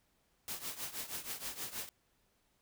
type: noise with tremolo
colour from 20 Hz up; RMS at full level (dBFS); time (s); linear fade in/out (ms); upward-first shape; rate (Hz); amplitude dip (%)
white; -39; 0.48-1.89; 0; triangle; 6.3; 85
effects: pink hiss -75 dBFS RMS until 2.61 s